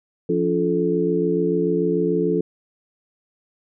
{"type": "harmonic tone with a mistuned harmonic", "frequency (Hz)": 87, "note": "F2", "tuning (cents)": -6, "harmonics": [2, 3, 4, 5], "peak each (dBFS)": [-24, -25, -23, -21], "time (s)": [0.29, 2.41], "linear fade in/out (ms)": 5, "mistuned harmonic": 3, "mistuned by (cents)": 130, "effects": []}